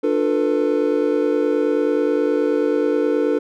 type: chord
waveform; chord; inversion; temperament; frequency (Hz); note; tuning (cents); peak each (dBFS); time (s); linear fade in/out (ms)
triangle; B half-diminished seventh; first; just; 296.3 / 355.6 / 444.5 / 493.9; D4 / F4 / A4 / B4; +15 / +31 / +18 / 0; -19 / -23 / -18 / -20; 0.03-3.39; 10
effects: none